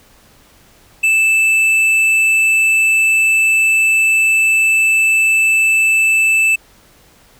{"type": "tone with tanh clipping", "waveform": "sine", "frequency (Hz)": 2637, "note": "E7", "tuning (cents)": 0, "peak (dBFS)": -11, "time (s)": [1.03, 6.56], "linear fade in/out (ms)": 10, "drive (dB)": 8, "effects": ["pink hiss -48 dBFS RMS until 7.39 s"]}